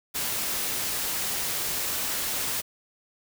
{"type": "noise", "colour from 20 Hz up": "white", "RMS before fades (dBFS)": -29, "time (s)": [0.14, 2.62], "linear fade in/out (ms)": 20, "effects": []}